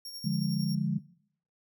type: tone with tremolo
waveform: sawtooth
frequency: 5540 Hz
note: F8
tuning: 15 cents flat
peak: -36 dBFS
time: 0.05-0.75 s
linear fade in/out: 2 ms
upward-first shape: sine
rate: 11 Hz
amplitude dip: 50%
type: chord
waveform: sine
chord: D diminished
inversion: none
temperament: equal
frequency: 146.83 / 174.61 / 207.7 Hz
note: D3 / F3 / Ab3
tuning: 0 / 0 / 0 cents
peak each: -31 dBFS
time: 0.24-0.99 s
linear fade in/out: 10 ms
effects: noise-tail reverb RT60 0.6 s tail -19 dB re dry

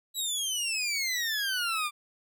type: exponential sweep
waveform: 20% pulse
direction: down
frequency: 3951 to 1174.7 Hz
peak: -23 dBFS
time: 0.14-1.91 s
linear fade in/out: 50 ms
effects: none

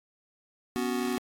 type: chord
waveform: square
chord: B suspended second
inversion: none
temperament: just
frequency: 246.9 / 277.8 / 370.4 Hz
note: B3 / C#4 / F#4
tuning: 0 / +4 / +2 cents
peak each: -31 / -36 / -33 dBFS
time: 0.76-1.18 s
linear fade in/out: 0 ms
effects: AAC 64 kbps

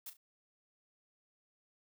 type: noise with echo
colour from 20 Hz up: blue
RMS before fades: -45 dBFS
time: 0.06-0.1 s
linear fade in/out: 5 ms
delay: 35 ms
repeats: 2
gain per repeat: -11 dB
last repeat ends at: 0.17 s
effects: none

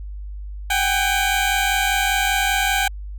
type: tone pair together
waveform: 15% pulse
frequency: 759 / 804.1 Hz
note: F#5 / G5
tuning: +44 / +44 cents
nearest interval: minor second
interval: 100 cents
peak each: -14 dBFS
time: 0.7-2.88 s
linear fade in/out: 5 ms
effects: added 50 Hz sine -29 dBFS peak until 3.18 s

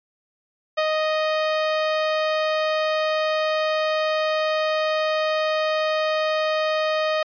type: tone with ADSR envelope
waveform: sawtooth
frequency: 622.3 Hz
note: D#5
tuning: in tune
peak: -14 dBFS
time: 0.77-7.23 s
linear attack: 14 ms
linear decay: 45 ms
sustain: -2 dB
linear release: 4 ms
effects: resampled to 11025 Hz

